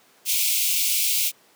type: high-pass noise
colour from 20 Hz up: white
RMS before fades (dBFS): -22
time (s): 0.25-1.32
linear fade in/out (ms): 50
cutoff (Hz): 2200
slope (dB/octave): 96
effects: pink hiss -56 dBFS RMS until 1.55 s + high-pass 300 Hz 12 dB/octave

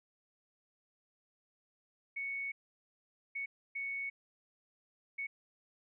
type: tone bursts at uneven times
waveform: sine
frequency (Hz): 2219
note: C#7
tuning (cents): +1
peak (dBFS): -36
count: 4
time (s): 2.16-2.52 / 3.35-3.46 / 3.75-4.1 / 5.18-5.27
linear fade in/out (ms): 10
effects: none

